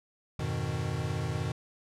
square chord, F half-diminished seventh, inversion none, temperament equal, 87.31 / 103.83 / 123.47 / 155.56 Hz, F2 / Ab2 / Cb3 / Eb3, 0 / 0 / 0 / 0 cents, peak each -38 / -38 / -35 / -36 dBFS, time 0.39-1.52 s, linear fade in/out 5 ms, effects low-pass 9000 Hz 12 dB/octave

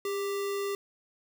sine tone with sample-and-hold, 401 Hz, G4, 39 cents sharp, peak -29 dBFS, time 0.05-0.75 s, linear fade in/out 2 ms, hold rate 1575 Hz, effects none

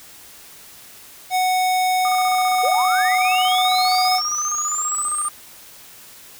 square tone, 740 Hz, F#5, in tune, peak -17 dBFS, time 1.3-4.21 s, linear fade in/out 50 ms
sine tone with tremolo, 1217 Hz, D#6, 39 cents flat, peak -23 dBFS, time 2.05-5.29 s, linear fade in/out 0 ms, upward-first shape square, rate 15 Hz, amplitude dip 70%
sine linear sweep, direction up, 445.6 to 8870 Hz, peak -21 dBFS, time 2.63-5.29 s, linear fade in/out 10 ms
effects white hiss -43 dBFS RMS until 6.39 s

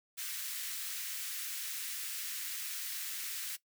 white high-pass noise, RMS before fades -40 dBFS, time 0.17-3.57 s, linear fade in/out 20 ms, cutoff 1500 Hz, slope 24 dB/octave, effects noise-tail reverb RT60 0.1 s tail -17 dB re dry

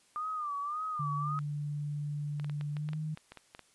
sine tone with vibrato, 1199 Hz, D6, 36 cents sharp, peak -33 dBFS, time 0.16-1.39 s, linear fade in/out 0 ms, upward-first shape sine, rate 1.8 Hz, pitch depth 100 cents each way
sine tone with pitch glide, 146.83 to 154.93 Hz, D3 to D#3, 0 to -7 cents, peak -33 dBFS, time 0.99-3.15 s, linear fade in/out 10 ms, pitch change +93 cents, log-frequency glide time 2.72-2.97 s
clicks, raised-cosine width 0.3 ms, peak -30 dBFS, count 12, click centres 2.398 / 2.445 / 2.497 / 2.611 / 2.768 / 2.889 / 2.933 / 3.174 / 3.32 / 3.373 / 3.549 / 3.593 s
effects white hiss -66 dBFS RMS until 3.74 s + resampled to 24000 Hz

